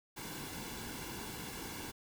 pink noise with comb filter, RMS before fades -44 dBFS, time 0.16-1.92 s, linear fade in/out 20 ms, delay 1.6 ms, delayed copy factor -0.6, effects none

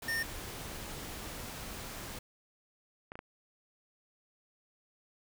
pink noise, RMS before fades -43 dBFS, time 0.02-2.19 s, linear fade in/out 5 ms
square tone, 1821 Hz, A#6, 41 cents flat, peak -32 dBFS, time 0.08-0.23 s, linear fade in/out 5 ms
clicks, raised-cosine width 0.5 ms, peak -28 dBFS, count 3, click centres 3.119 / 3.155 / 3.191 s
effects none

